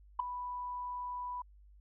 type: tone with ADSR envelope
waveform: sine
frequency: 987.8 Hz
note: B5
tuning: in tune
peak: -23 dBFS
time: 0.19-1.42 s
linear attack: 9 ms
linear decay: 4 ms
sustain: -14 dB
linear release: 5 ms
effects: tanh soft clip ceiling -19 dBFS + added 50 Hz sine -56 dBFS peak until 1.8 s